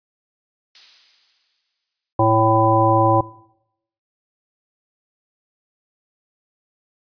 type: noise with exponential decay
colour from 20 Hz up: violet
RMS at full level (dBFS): -29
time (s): 0.75-2.13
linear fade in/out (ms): 1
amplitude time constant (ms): 300
type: harmonic tone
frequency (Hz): 111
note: A2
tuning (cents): +16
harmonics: 1 / 3 / 5 / 7 / 9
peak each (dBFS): -19 / -19 / -19 / -19 / -19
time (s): 2.19-3.21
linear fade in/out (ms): 5
effects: noise-tail reverb RT60 0.8 s tail -20 dB re dry + resampled to 11025 Hz